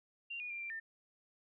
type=tone with pitch steps; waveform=sine; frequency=2772 / 2452 / 2381 / 2362 / 1801 Hz; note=F7 / D#7 / D7 / D7 / A6; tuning=-14 / -26 / +23 / +9 / +40 cents; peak=-40 dBFS; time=0.3-0.8 s; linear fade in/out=10 ms; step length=100 ms; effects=none